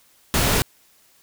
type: noise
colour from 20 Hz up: pink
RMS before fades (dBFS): -19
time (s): 0.34-0.62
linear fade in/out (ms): 0
effects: white hiss -57 dBFS RMS until 1.22 s